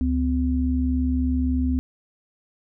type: tone pair together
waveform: sine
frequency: 71.3 / 255 Hz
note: C#2 / C4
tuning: +49 / -44 cents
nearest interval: octave + minor seventh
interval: 2207 cents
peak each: -22 dBFS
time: 0.01-1.79 s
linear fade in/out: 0 ms
effects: none